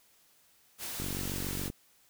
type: noise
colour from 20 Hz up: white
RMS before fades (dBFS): -39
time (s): 0.78-1.71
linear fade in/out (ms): 50
type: click train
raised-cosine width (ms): 3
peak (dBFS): -25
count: 34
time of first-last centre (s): 1-1.701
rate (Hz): 47.1
effects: white hiss -65 dBFS RMS until 2.09 s